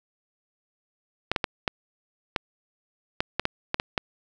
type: clicks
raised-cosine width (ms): 0.3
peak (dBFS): -7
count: 11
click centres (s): 1.316 / 1.362 / 1.442 / 1.678 / 2.362 / 3.205 / 3.396 / 3.454 / 3.744 / 3.799 / 3.978
effects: none